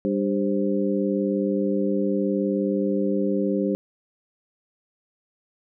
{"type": "harmonic tone with a mistuned harmonic", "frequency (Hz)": 99.2, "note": "G2", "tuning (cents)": 21, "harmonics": [2, 3, 4, 5], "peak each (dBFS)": [-24, -26, -27, -28], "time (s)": [0.05, 3.75], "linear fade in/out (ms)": 0, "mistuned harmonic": 5, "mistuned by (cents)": 90, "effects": []}